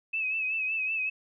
sine tone with vibrato, 2584 Hz, E7, 35 cents flat, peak -27 dBFS, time 0.13-1.1 s, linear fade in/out 10 ms, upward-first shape sine, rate 5.3 Hz, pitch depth 51 cents each way, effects none

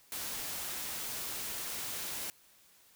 white noise, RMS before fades -39 dBFS, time 0.12-2.3 s, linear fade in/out 0 ms, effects white hiss -63 dBFS RMS until 2.95 s

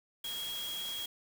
sine tone in noise, 3289 Hz, G#7, 18 cents flat, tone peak -37 dBFS, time 0.24-1.06 s, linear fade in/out 5 ms, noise white, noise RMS -44 dBFS, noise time 0.24-1.06 s, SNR +4 dB, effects none

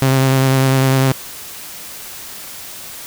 sawtooth tone with vibrato, 133 Hz, C3, 29 cents sharp, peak -7 dBFS, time 0.02-1.12 s, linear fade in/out 0 ms, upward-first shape square, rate 10 Hz, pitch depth 17 cents each way, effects white hiss -32 dBFS RMS until 3.06 s

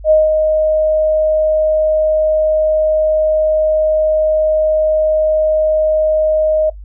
sine tone with ADSR envelope, 622.3 Hz, D#5, in tune, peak -5 dBFS, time 0.04-6.7 s, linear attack 66 ms, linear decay 180 ms, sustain -5 dB, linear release 8 ms, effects noise-tail reverb RT60 0.1 s tail -18 dB re dry + added 50 Hz sine -29 dBFS peak until 6.84 s

